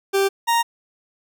40% pulse tone pair in turn, 392 / 932.3 Hz, G4 / A#5, 0 / 0 cents, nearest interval octave + minor third, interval 1500 cents, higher second, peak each -15 dBFS, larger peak neither, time 0.13-0.29 / 0.47-0.63 s, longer neither, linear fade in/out 20 ms, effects none

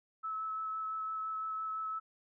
sine tone with vibrato, 1300 Hz, E6, 24 cents flat, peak -35 dBFS, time 0.23-2 s, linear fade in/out 20 ms, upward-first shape sine, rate 5.9 Hz, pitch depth 11 cents each way, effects none

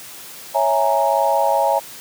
sine chord, A# half-diminished seventh, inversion first, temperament equal, 554.4 / 659.3 / 830.6 / 932.3 Hz, C#5 / E5 / G#5 / A#5, 0 / 0 / 0 / 0 cents, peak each -20 / -20 / -19 / -20 dBFS, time 0.54-1.8 s, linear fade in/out 20 ms, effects white hiss -37 dBFS RMS until 2 s + high-pass 100 Hz 12 dB/octave

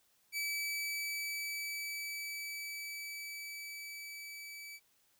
sawtooth tone with level ramp, 2300 Hz, D7, 37 cents flat, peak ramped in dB -31 to -43 dBFS, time 0.32-4.8 s, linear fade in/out 50 ms, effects white hiss -72 dBFS RMS until 5.19 s

